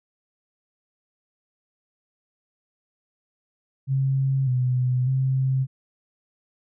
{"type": "tone with pitch steps", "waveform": "sine", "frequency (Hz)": [134.7, 126.2, 132.2], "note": ["C#3", "B2", "C3"], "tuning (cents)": [-49, 38, 18], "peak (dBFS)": -19, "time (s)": [3.87, 5.67], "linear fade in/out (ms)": 50, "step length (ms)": 600, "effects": []}